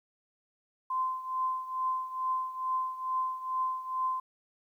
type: tone with tremolo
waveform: sine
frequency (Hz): 1035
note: C6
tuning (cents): -19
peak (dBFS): -26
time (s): 0.9-4.2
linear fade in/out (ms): 5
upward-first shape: triangle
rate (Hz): 2.3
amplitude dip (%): 80
effects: 11-bit